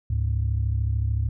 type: tone pair together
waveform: sine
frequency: 72 / 105.58 Hz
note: D2 / G#2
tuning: -34 / +29 cents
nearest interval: perfect fifth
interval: 663 cents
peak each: -23 dBFS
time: 0.1-1.29 s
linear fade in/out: 5 ms
effects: tanh soft clip ceiling -15 dBFS